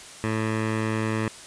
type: tone with low-pass filter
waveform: 15% pulse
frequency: 110 Hz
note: A2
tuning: in tune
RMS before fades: -26 dBFS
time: 0.24-1.28 s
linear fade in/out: 0 ms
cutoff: 2200 Hz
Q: 1.8
effects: white hiss -43 dBFS RMS until 1.46 s + resampled to 22050 Hz